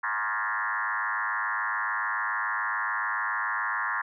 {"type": "tone with frequency modulation", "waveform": "sine", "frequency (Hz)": 1396.9, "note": "F6", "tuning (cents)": 0, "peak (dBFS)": -26, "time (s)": [0.03, 4.02], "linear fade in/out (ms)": 10, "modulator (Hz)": 107, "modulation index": 4.3, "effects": []}